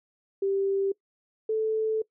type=tone pair in turn; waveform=sine; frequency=392 / 438.2 Hz; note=G4 / A4; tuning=0 / -7 cents; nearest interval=major second; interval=193 cents; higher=second; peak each=-23 dBFS; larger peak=neither; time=0.42-0.92 / 1.49-2.02 s; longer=second; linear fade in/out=5 ms; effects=noise-tail reverb RT60 0.1 s tail -22 dB re dry